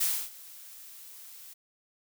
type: noise with ADSR envelope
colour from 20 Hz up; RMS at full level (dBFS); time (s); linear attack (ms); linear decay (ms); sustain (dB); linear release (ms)
blue; -26; 0-1.54; 13; 280; -22; 14
effects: none